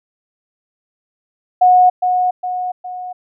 sine tone with echo, 729 Hz, F#5, 26 cents flat, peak -6 dBFS, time 1.61-1.9 s, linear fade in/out 10 ms, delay 410 ms, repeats 3, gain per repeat -6 dB, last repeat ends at 3.13 s, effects none

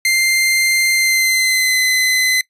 sawtooth tone with pitch glide, 2093 to 2033 Hz, C7 to B6, 0 to +50 cents, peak -9 dBFS, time 0.05-2.41 s, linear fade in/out 2 ms, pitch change -50 cents, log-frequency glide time 0.93-1.81 s, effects noise-tail reverb RT60 0.1 s tail -21 dB re dry + resampled to 32000 Hz

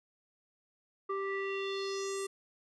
square tone with low-pass filter sweep, 391.5 Hz, G4, 2 cents flat, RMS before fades -36 dBFS, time 1.09-2.27 s, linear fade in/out 10 ms, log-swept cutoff 1300 to 9200 Hz, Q 3.7, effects none

